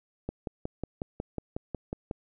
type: click train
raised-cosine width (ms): 2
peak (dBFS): -19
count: 11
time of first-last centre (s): 0.29-2.111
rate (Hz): 5.49
effects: none